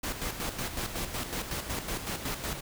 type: noise with tremolo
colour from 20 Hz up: pink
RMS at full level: -33 dBFS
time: 0.03-2.61 s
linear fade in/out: 10 ms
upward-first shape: square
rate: 5.4 Hz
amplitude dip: 55%
effects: none